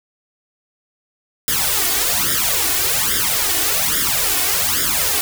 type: noise with flanger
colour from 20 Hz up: white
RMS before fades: -18 dBFS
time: 1.48-5.21 s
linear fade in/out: 0 ms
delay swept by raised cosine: 0.57 to 2.77 ms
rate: 1.2 Hz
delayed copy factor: +0.95
effects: none